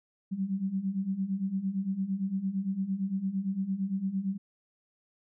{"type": "beating tone pair", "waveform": "sine", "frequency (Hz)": [187.2, 196], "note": ["F#3", "G3"], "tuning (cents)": [20, 0], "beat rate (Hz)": 8.8, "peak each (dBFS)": [-34, -30], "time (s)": [0.31, 4.38], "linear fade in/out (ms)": 20, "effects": []}